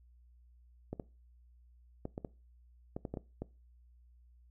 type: clicks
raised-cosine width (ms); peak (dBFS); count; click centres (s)
2; -25; 10; 0.93 / 0.998 / 2.054 / 2.179 / 2.248 / 2.965 / 3.052 / 3.14 / 3.172 / 3.42
effects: noise-tail reverb RT60 0.3 s tail -21 dB re dry + added 60 Hz sine -59 dBFS peak until 4.5 s